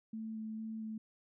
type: tone with vibrato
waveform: sine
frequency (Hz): 220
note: A3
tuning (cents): 0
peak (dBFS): -39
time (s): 0.13-0.98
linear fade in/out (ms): 5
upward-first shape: square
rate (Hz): 2.2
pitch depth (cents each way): 9
effects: none